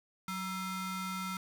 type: ring-modulated tone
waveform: 35% pulse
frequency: 761 Hz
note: F#5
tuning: 48 cents sharp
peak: -31 dBFS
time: 0.28-1.37 s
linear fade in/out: 2 ms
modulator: 575 Hz
effects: none